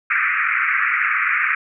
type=band-pass noise; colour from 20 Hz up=white; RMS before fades=-19 dBFS; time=0.1-1.55 s; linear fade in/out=5 ms; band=1200 to 2400 Hz; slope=96 dB/octave; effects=none